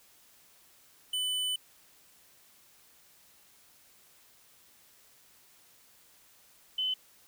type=tone pair in turn; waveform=square / sine; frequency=3000 / 3033 Hz; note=F#7 / F#7; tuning=+23 / +42 cents; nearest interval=unison; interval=19 cents; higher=second; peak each=-30 / -28 dBFS; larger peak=second; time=1.13-1.56 / 6.78-6.94 s; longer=first; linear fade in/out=5 ms; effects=white hiss -61 dBFS RMS until 7.27 s